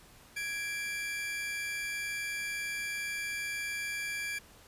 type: tone pair together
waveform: 40% pulse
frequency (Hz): 1661.2 / 2349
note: G#6 / D7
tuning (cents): 0 / 0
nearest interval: tritone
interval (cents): 600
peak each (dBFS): -38 / -35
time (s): 0.36-4.39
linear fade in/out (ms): 10
effects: pink hiss -57 dBFS RMS until 4.67 s + resampled to 32000 Hz